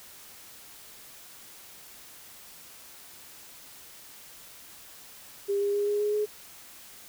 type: tone with pitch steps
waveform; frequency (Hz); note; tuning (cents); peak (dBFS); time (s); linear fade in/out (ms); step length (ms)
sine; 401 / 405 / 409 / 413 / 417.1 / 421.2; G4 / G#4 / G#4 / G#4 / G#4 / G#4; +39 / -43 / -26 / -10 / +7 / +24; -24; 5.48-6.26; 20; 130
effects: white hiss -49 dBFS RMS until 7.08 s